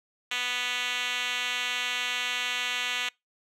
5% pulse tone with band-pass filter, 246.9 Hz, B3, in tune, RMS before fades -30 dBFS, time 0.31-3.09 s, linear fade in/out 5 ms, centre 3300 Hz, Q 1.5, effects noise-tail reverb RT60 0.2 s tail -25 dB re dry

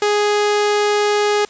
sawtooth tone, 415.3 Hz, G#4, in tune, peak -10 dBFS, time 0.02-1.45 s, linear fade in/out 2 ms, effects white hiss -45 dBFS RMS until 1.49 s + resampled to 16000 Hz

